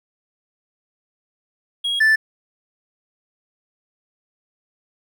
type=tone pair in turn; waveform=triangle; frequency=3299 / 1759.2 Hz; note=G#7 / A6; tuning=-12 / -1 cents; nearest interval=major seventh; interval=1089 cents; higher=first; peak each=-18 / -10 dBFS; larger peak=second; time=1.84-2 / 2-2.16 s; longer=neither; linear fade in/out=10 ms; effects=none